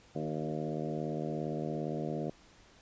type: harmonic tone with a mistuned harmonic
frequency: 77.4 Hz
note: D#2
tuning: 9 cents flat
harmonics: 2 / 3 / 4 / 5 / 6 / 7 / 8 / 9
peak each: -38 / -40 / -41 / -42 / -43 / -43 / -44 / -45 dBFS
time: 0.15-2.3 s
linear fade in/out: 5 ms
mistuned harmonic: 5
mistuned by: -21 cents
effects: pink hiss -60 dBFS RMS until 2.81 s + resampled to 16000 Hz